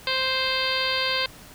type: harmonic tone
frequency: 523 Hz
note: C5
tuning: 1 cent flat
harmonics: 1 / 2 / 3 / 4 / 5 / 6 / 7 / 8 / 9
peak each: -31 / -31 / -31 / -31 / -31 / -31 / -31 / -31 / -31 dBFS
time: 0.07-1.26 s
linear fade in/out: 2 ms
effects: pink hiss -46 dBFS RMS until 1.54 s